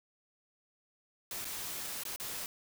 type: noise with dropouts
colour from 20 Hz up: white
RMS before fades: -40 dBFS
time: 1.31-2.46 s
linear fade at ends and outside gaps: 1 ms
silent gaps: 1.445-1.452 / 2.035-2.052 / 2.161-2.199 s
effects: none